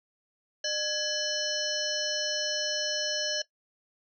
harmonic tone with a mistuned harmonic, 600 Hz, D5, 37 cents sharp, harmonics 1 / 3 / 5 / 7 / 9 / 10, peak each -35 / -35 / -35 / -35 / -35 / -35 dBFS, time 0.64-3.42 s, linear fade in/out 5 ms, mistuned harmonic 3, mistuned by -130 cents, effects noise-tail reverb RT60 0.1 s tail -18 dB re dry

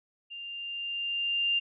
sine tone with level ramp, 2794 Hz, F7, in tune, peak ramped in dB -39 to -23 dBFS, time 0.3-1.6 s, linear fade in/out 20 ms, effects none

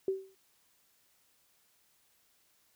sine tone with exponential decay, 383.9 Hz, G4, 36 cents flat, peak -25 dBFS, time 0.08-0.35 s, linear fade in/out 2 ms, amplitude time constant 57 ms, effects white hiss -70 dBFS RMS until 2.75 s

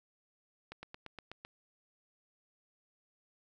slowing click train, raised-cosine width 0.3 ms, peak -29 dBFS, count 7, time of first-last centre 0.72-1.45 s, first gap 110 ms, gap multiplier 1.04, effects none

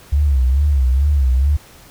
sine tone with vibrato, 68.2 Hz, C#2, 28 cents flat, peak -11 dBFS, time 0.12-1.57 s, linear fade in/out 10 ms, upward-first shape sine, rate 2.3 Hz, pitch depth 140 cents each way, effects pink hiss -44 dBFS RMS until 1.9 s

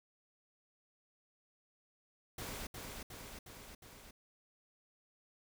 pink noise with echo, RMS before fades -44 dBFS, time 2.38-2.67 s, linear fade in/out 5 ms, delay 360 ms, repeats 4, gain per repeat -3 dB, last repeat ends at 4.11 s, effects none

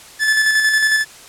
45% pulse tone with tremolo, 1738 Hz, A6, 22 cents flat, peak -11 dBFS, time 0.19-1.05 s, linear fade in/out 50 ms, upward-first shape square, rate 11 Hz, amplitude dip 35%, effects white hiss -40 dBFS RMS until 1.28 s + low-pass 10000 Hz 12 dB/octave

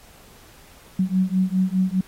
sine beating tone pair, 184.4 / 189.3 Hz, F#3 / F#3, -6 / +40 cents, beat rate 4.9 Hz, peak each -21 dBFS, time 0.99-2.01 s, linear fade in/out 5 ms, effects pink hiss -50 dBFS RMS until 2.07 s + AAC 48 kbps

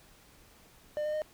triangle tone with pitch steps, 600 / 607 / 614 Hz, D5 / D#5 / D#5, +37 / -43 / -23 cents, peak -28 dBFS, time 0.97-1.219 s, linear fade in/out 0 ms, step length 83 ms, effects pink hiss -59 dBFS RMS until 1.33 s

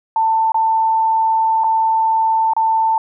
sine tone with dropouts, 891 Hz, A5, 22 cents sharp, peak -12 dBFS, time 0.16-2.98 s, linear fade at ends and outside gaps 2 ms, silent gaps 0.52-0.544 / 1.637-1.642 / 2.535-2.565 s, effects none

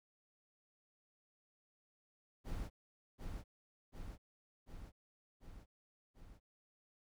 brown noise with echo, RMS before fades -42 dBFS, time 2.44-2.7 s, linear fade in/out 50 ms, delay 740 ms, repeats 5, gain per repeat -3 dB, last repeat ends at 6.4 s, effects none

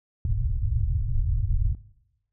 pink low-pass noise, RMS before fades -24 dBFS, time 0.25-1.75 s, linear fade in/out 2 ms, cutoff 130 Hz, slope 96 dB/octave, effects noise-tail reverb RT60 0.9 s tail -20 dB re dry

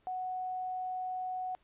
sine tone, 740 Hz, F#5, in tune, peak -34 dBFS, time 0.07-1.55 s, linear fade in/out 0 ms, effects pink hiss -70 dBFS RMS until 1.63 s + resampled to 8000 Hz

